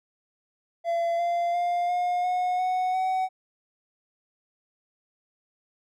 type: tone with pitch steps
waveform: triangle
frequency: 679 / 690.5 / 702.1 / 714 / 726.1 / 738.3 / 750.8 Hz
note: F5 / F5 / F5 / F5 / F#5 / F#5 / F#5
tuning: -49 / -20 / +9 / +38 / -33 / -4 / +25 cents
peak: -21 dBFS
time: 0.84-3.29 s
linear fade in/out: 50 ms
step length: 350 ms
effects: none